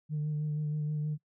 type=tone with vibrato; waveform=sine; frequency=150.9 Hz; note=D3; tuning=47 cents sharp; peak=-28 dBFS; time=0.09-1.18 s; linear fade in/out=50 ms; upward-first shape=sine; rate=6.3 Hz; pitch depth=21 cents each way; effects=noise-tail reverb RT60 0.1 s tail -24 dB re dry + tanh soft clip ceiling -27 dBFS